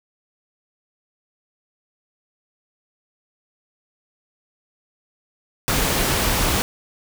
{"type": "noise", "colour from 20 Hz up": "pink", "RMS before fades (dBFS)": -20, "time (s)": [5.68, 6.62], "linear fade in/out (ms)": 0, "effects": []}